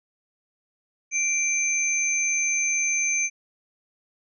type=tone pair together; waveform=sine; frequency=2349 / 6222 Hz; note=D7 / G8; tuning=0 / -14 cents; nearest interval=octave + perfect fourth; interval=1686 cents; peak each=-24 dBFS; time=1.11-3.3 s; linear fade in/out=50 ms; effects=none